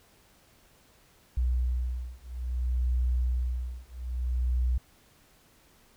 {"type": "beating tone pair", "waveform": "sine", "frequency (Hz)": [61.5, 62.1], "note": ["B1", "B1"], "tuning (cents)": [-7, 10], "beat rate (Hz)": 0.6, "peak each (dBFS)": -29, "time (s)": [1.37, 4.78], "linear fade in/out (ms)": 5, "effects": ["pink hiss -61 dBFS RMS until 5.96 s"]}